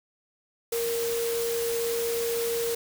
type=tone in noise; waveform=sine; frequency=465.7 Hz; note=A#4; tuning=2 cents flat; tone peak=-26 dBFS; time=0.72-2.75 s; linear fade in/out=5 ms; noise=white; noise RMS=-34 dBFS; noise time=0.72-2.75 s; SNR=+5 dB; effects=none